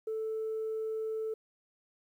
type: tone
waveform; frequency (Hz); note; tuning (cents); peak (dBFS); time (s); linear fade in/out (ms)
sine; 440; A4; 0; -31; 0.07-1.34; 5
effects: tanh soft clip ceiling -29 dBFS + 11-bit